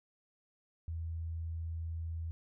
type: tone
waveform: sine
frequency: 82.2 Hz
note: E2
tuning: 4 cents flat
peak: -36 dBFS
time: 0.88-2.31 s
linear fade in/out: 0 ms
effects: none